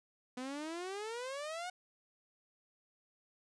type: exponential sweep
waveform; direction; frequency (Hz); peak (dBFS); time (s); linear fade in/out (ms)
sawtooth; up; 247 to 740; -36; 0.37-1.7; 5
effects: resampled to 22050 Hz